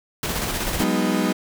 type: noise with tremolo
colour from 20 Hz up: pink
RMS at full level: -24 dBFS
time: 0.23-0.84 s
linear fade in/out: 2 ms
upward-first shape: square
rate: 16 Hz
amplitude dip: 30%
type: chord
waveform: 35% pulse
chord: G# minor seventh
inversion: third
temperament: equal with one note detuned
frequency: 185 / 204.6 / 246.9 / 311.1 Hz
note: F#3 / G#3 / B3 / D#4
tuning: 0 / -26 / 0 / 0 cents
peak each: -23 dBFS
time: 0.79-1.33 s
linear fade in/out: 10 ms
effects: none